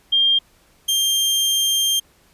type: tone pair in turn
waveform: sine / sawtooth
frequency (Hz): 3200 / 3183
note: G7 / G7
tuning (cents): +35 / +26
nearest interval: unison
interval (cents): 9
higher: first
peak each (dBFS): -13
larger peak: neither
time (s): 0.12-0.39 / 0.88-2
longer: second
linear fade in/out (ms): 10
effects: pink hiss -56 dBFS RMS until 2.33 s + resampled to 32000 Hz